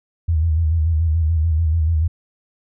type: tone with vibrato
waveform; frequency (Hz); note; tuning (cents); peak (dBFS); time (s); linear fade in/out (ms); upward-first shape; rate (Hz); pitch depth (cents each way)
sine; 80.5; E2; -41; -14; 0.28-2.08; 10; square; 6.9; 64
effects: none